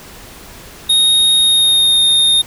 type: tone with pitch glide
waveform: square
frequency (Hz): 3729 to 3678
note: A#7 to A#7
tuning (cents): 0 to -24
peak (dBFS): -9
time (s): 0.89-2.42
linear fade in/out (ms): 10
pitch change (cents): -24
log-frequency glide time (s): 1.37-2.05
effects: pink hiss -36 dBFS RMS until 2.46 s